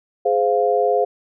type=tone cluster; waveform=sine; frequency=417.7 / 518 / 699 Hz; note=G#4 / C5 / F5; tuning=+10 / -17 / +1 cents; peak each=-19 dBFS; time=0.25-1.05 s; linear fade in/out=10 ms; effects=none